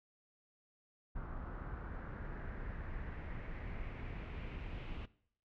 brown noise with low-pass filter sweep, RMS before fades -44 dBFS, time 1.15-5.06 s, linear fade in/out 10 ms, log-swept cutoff 1300 to 2800 Hz, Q 3, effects noise-tail reverb RT60 0.6 s tail -19 dB re dry

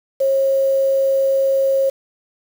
sine tone with quantisation, 541 Hz, C#5, 42 cents flat, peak -13 dBFS, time 0.2-1.9 s, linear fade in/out 10 ms, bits 6, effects none

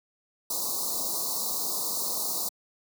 white band-stop noise, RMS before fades -30 dBFS, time 0.5-2.49 s, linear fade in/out 5 ms, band 1200 to 3900 Hz, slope 96 dB/octave, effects high-pass 200 Hz 12 dB/octave

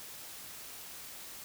silence, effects white hiss -47 dBFS RMS until 1.44 s

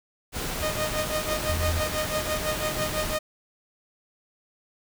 pink noise, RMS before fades -31 dBFS, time 0.32-3.19 s, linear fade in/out 50 ms
sawtooth tone with tremolo, 617 Hz, D#5, 15 cents flat, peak -20 dBFS, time 0.62-3.19 s, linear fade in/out 10 ms, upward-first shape triangle, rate 6 Hz, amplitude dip 100%
sine tone, 82.41 Hz, E2, in tune, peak -25 dBFS, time 1.49-1.81 s, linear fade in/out 5 ms
effects none

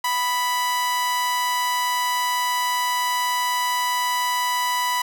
sawtooth tone with amplitude modulation, 987.8 Hz, B5, in tune, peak -15 dBFS, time 0.04-5.02 s, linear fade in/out 5 ms, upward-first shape sine, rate 259 Hz, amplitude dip 35%, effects none

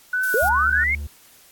sine tone with vibrato, 1480 Hz, F#6, in tune, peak -19 dBFS, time 0.13-0.84 s, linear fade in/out 5 ms, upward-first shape triangle, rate 2.3 Hz, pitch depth 48 cents each way
violet noise, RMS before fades -30 dBFS, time 0.23-0.49 s, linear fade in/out 5 ms
sine linear sweep, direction up, 398.2 to 2216 Hz, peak -18 dBFS, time 0.34-0.95 s, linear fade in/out 2 ms
triangle tone, 73 Hz, D2, 10 cents flat, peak -25 dBFS, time 0.42-1.07 s, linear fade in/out 5 ms
effects white hiss -51 dBFS RMS until 1.51 s + AAC 64 kbps

